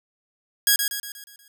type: tone with echo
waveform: 5% pulse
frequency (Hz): 1649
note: G#6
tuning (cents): -13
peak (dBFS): -4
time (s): 0.67-0.76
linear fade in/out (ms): 2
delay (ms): 120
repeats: 6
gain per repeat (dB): -6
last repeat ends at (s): 1.48
effects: none